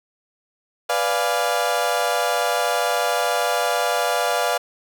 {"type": "chord", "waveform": "30% pulse", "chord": "B diminished seventh", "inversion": "none", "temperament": "equal", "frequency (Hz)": [493.9, 587.3, 698.5, 830.6], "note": ["B4", "D5", "F5", "Ab5"], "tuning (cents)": [0, 0, 0, 0], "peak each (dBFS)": [-23, -22, -20, -25], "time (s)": [0.89, 4.58], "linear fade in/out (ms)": 10, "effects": []}